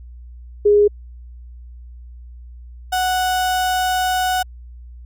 sine / 35% pulse tone pair in turn, 413 / 739.3 Hz, G#4 / F#5, -10 / -2 cents, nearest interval minor seventh, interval 1008 cents, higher second, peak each -9 / -15 dBFS, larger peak first, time 0.65-0.88 / 2.92-4.43 s, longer second, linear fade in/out 10 ms, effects added 60 Hz sine -35 dBFS peak until 5.05 s

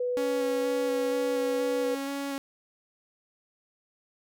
sine tone, 493.9 Hz, B4, in tune, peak -26 dBFS, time 0-1.95 s, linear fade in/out 5 ms
sawtooth tone with vibrato, 277.2 Hz, C#4, in tune, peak -27 dBFS, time 0.17-2.38 s, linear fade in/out 0 ms, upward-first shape square, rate 2.1 Hz, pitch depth 12 cents each way
effects none

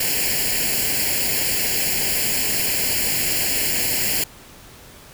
white noise with comb filter, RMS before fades -21 dBFS, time 0-4.24 s, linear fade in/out 5 ms, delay 0.41 ms, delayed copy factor +0.85, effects pink hiss -44 dBFS RMS until 5.13 s

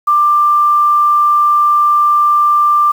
sine tone with quantisation, 1185 Hz, D6, 15 cents sharp, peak -7 dBFS, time 0.07-2.92 s, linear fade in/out 10 ms, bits 6, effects none

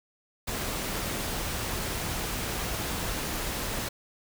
pink noise, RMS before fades -32 dBFS, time 0.47-3.89 s, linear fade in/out 10 ms, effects none

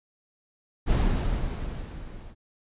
brown noise with level ramp, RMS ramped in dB -20 to -43 dBFS, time 0.86-2.35 s, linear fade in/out 50 ms, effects resampled to 8000 Hz

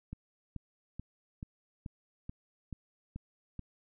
click train, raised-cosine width 5 ms, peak -28 dBFS, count 9, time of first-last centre 0.13-3.593 s, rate 2.31 Hz, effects none

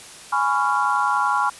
sine chord, C# dominant seventh, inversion second, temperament just, 831.5 / 997.9 / 1108.7 / 1385.9 Hz, G#5 / B5 / C#6 / E#6, +2 / +18 / 0 / -14 cents, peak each -23 dBFS, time 0.32-1.5 s, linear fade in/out 10 ms, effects white hiss -41 dBFS RMS until 1.59 s + resampled to 24000 Hz

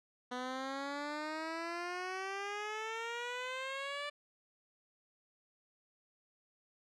10% pulse exponential sweep, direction up, 246.9 to 587.3 Hz, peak -30 dBFS, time 0.31-4.1 s, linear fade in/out 10 ms, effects low-pass 5000 Hz 12 dB/octave

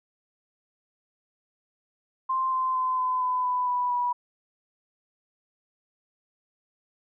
sine tone with pitch steps, 1046.5 / 1036.3 / 1026.1 / 1016.1 / 1006.2 / 996.4 / 986.6 / 977 Hz, C6 / C6 / C6 / B5 / B5 / B5 / B5 / B5, 0 / -17 / -34 / +49 / +32 / +15 / -2 / -19 cents, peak -23 dBFS, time 2.29-4.13 s, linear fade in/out 10 ms, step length 230 ms, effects none

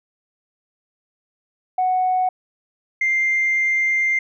sine tone pair in turn, 740 / 2097 Hz, F#5 / C7, 0 / +3 cents, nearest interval octave + tritone, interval 1803 cents, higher second, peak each -15 dBFS, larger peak neither, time 1.78-2.29 / 3.01-4.19 s, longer second, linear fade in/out 5 ms, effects tanh soft clip ceiling -12 dBFS

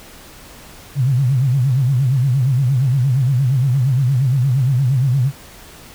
sine tone with vibrato, 130.81 Hz, C3, in tune, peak -12 dBFS, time 0.95-5.32 s, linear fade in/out 50 ms, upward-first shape sine, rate 8.6 Hz, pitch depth 150 cents each way, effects pink hiss -40 dBFS RMS until 5.94 s

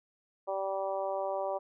harmonic tone, 193.8 Hz, G3, 20 cents flat, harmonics 2 / 3 / 4 / 5 / 6, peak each -40 / -33 / -37 / -40 / -45 dBFS, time 0.47-1.59 s, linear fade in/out 20 ms, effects none

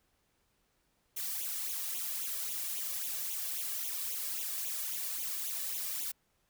blue noise with flanger, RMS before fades -37 dBFS, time 1.16-6.12 s, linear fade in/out 10 ms, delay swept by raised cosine 0.29 to 1.79 ms, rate 3.7 Hz, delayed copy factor +0.75, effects pink hiss -75 dBFS RMS until 6.49 s

